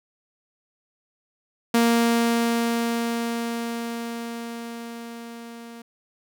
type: tone with level ramp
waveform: sawtooth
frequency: 233.1 Hz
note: A#3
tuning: in tune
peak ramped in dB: -12 to -35 dBFS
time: 1.74-5.82 s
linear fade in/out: 5 ms
effects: none